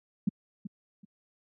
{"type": "tone with echo", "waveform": "sine", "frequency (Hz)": 199.1, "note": "G3", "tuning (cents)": 27, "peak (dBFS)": -21, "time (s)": [0.27, 0.29], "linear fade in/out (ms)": 5, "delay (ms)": 380, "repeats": 2, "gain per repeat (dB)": -13, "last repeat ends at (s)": 1.05, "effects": ["high-pass 100 Hz 12 dB/octave"]}